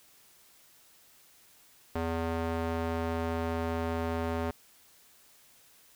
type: tone with band-pass filter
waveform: square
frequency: 82.5 Hz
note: E2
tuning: 2 cents sharp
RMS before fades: -32 dBFS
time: 1.95-4.51 s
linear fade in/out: 5 ms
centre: 640 Hz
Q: 0.6
effects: white hiss -60 dBFS RMS until 5.95 s